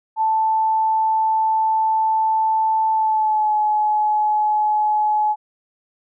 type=tone with pitch glide; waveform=sine; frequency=880 to 849.5 Hz; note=A5 to G#5; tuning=0 to +39 cents; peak=-15 dBFS; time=0.16-5.36 s; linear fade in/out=50 ms; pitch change=-61 cents; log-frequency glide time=2.92-3.55 s; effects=none